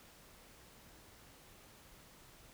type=silence; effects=pink hiss -60 dBFS RMS until 2.53 s